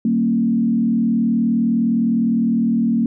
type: tone with frequency modulation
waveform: sine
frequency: 229.3 Hz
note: A#3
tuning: 28 cents flat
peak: -14 dBFS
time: 0.05-3.06 s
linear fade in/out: 2 ms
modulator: 39.6 Hz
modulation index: 0.84
effects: none